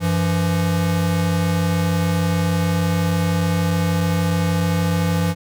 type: tone pair together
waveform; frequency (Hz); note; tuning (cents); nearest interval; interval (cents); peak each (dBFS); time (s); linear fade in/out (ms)
square; 95.2 / 168.69; F#2 / E3; +50 / +40; minor seventh; 990; -22 / -19; 0-5.35; 50
effects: none